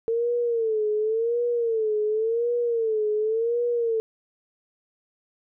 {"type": "tone with vibrato", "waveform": "sine", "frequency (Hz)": 451.1, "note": "A4", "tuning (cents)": 43, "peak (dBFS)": -21, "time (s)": [0.08, 4], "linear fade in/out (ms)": 0, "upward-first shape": "sine", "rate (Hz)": 0.91, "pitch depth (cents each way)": 110, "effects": []}